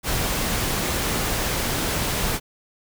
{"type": "noise", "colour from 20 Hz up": "pink", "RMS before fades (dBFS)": -24, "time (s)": [0.03, 2.4], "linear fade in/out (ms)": 50, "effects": []}